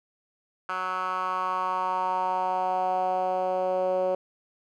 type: tone with band-pass filter sweep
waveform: 10% pulse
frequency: 185 Hz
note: F#3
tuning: in tune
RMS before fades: -27 dBFS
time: 0.69-4.15 s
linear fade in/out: 2 ms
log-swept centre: 1400 to 530 Hz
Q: 3.9
effects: none